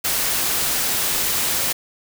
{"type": "noise", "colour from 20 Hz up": "white", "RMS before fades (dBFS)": -21, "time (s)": [0.04, 1.73], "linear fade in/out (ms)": 10, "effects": []}